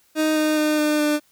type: tone with pitch steps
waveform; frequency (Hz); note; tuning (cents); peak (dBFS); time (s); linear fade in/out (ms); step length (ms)
30% pulse; 311.1 / 307.9 / 304.7 / 301.5 / 298.4; D#4 / D#4 / D#4 / D4 / D4; 0 / -18 / -36 / +46 / +28; -15; 0.15-1.2; 50; 210
effects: white hiss -60 dBFS RMS until 1.31 s